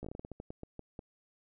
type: slowing click train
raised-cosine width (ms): 2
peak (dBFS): -29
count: 14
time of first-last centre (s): 0.03-0.992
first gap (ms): 15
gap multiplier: 1.24
effects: none